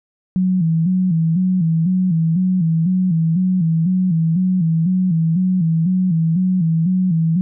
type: tone with vibrato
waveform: sine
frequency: 173.4 Hz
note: F3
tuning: 12 cents flat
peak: -13 dBFS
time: 0.36-7.41 s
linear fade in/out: 0 ms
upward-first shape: square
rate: 2 Hz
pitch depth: 110 cents each way
effects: none